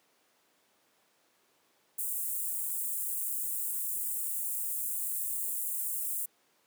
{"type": "high-pass noise", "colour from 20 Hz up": "white", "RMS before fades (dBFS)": -34, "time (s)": [1.98, 6.26], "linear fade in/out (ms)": 10, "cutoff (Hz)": 7900, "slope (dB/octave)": 48, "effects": ["pink hiss -69 dBFS RMS until 6.66 s", "high-pass 300 Hz 12 dB/octave"]}